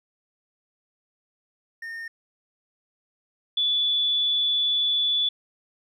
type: tone pair in turn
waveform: triangle / sine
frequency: 1829 / 3453 Hz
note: A#6 / A7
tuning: -33 / -33 cents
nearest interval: major seventh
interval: 1100 cents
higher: second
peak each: -31 / -20 dBFS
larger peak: second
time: 1.82-2.08 / 3.57-5.29 s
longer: second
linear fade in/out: 5 ms
effects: none